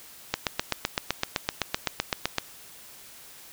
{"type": "click train", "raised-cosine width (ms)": 0.2, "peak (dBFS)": -6, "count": 17, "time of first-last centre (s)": [0.34, 2.383], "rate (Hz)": 7.83, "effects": ["white hiss -48 dBFS RMS until 3.52 s"]}